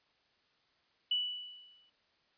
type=tone with exponential decay; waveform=sine; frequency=2960 Hz; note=F#7; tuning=in tune; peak=-27 dBFS; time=1.11-1.9 s; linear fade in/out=5 ms; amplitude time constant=170 ms; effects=white hiss -72 dBFS RMS until 2.37 s + resampled to 11025 Hz